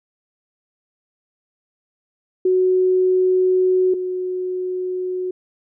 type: tone pair in turn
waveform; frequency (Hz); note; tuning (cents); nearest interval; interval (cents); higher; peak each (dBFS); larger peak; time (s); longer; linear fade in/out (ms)
sine; 370 / 367; F#4 / F#4; 0 / -14; unison; 14; first; -13 / -21; first; 2.45-3.94 / 3.94-5.31; first; 5
effects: none